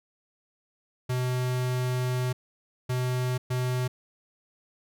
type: tone bursts at uneven times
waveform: square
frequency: 126.2 Hz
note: B2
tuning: 38 cents sharp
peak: -26 dBFS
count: 3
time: 1.09-2.33 / 2.89-3.38 / 3.5-3.88 s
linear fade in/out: 10 ms
effects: none